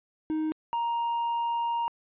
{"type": "tone pair in turn", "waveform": "triangle", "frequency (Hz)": [312.4, 936.1], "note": ["D#4", "A#5"], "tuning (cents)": [7, 7], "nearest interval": "octave + perfect fifth", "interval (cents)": 1900, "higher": "second", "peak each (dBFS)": -24, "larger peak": "neither", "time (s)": [[0.3, 0.52], [0.73, 1.88]], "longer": "second", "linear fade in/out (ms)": 0, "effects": ["resampled to 8000 Hz"]}